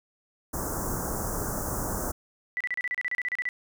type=band-stop noise; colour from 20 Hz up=pink; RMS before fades=-31 dBFS; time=0.53-2.12 s; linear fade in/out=10 ms; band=1500 to 6000 Hz; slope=48 dB/octave
type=tone bursts; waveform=sine; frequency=1975.5 Hz; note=B6; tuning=in tune; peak=-26 dBFS; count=14; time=2.57-3.489 s; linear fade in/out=0 ms; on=35 ms; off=33 ms
effects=none